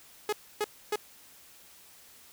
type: tone bursts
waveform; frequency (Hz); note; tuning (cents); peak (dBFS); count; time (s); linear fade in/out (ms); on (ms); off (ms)
sawtooth; 420.7; G#4; +22; -23; 3; 0.29-0.958; 2; 36; 280
effects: white hiss -55 dBFS RMS until 2.32 s

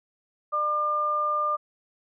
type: tone pair together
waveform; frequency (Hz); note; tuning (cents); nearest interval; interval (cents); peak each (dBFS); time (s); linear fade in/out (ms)
sine; 600 / 1200; D5 / D6; +37 / +37; octave; 1200; -32 / -23; 0.52-1.57; 20
effects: none

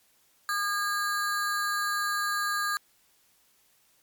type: ring-modulated tone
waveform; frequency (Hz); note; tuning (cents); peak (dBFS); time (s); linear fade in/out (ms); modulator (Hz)
square; 1422; F6; +31; -24; 0.49-2.77; 0; 211
effects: white hiss -65 dBFS RMS until 4.02 s + MP3 96 kbps

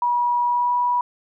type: tone with pitch glide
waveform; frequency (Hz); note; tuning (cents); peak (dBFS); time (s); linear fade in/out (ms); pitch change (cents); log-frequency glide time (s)
sine; 966 to 975; B5 to B5; -39 to -23; -17; 0.02-1.01; 2; +16; 0.45-0.73
effects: none

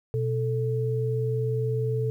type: tone pair together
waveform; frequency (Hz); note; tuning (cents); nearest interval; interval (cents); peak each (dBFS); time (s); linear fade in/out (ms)
sine; 123.47 / 440; B2 / A4; 0 / 0; octave + minor seventh; 2200; -25 / -28; 0.14-2.1; 0
effects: 10-bit

